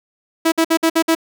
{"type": "tone bursts", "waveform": "sawtooth", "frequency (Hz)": 326.3, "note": "E4", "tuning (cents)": -18, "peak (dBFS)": -8, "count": 6, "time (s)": [0.45, 1.151], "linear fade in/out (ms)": 10, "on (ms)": 71, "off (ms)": 55, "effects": []}